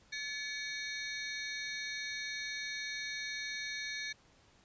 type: ring-modulated tone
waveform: 25% pulse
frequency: 1988 Hz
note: B6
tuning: 11 cents sharp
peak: -31 dBFS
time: 0.12-4.13 s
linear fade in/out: 10 ms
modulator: 267 Hz
effects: pink hiss -65 dBFS RMS until 4.64 s + resampled to 16000 Hz